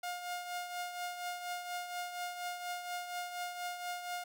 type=tone with tremolo; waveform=sawtooth; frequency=711 Hz; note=F5; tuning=31 cents sharp; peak=-32 dBFS; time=0.03-4.24 s; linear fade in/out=5 ms; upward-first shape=triangle; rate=4.2 Hz; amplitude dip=60%; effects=none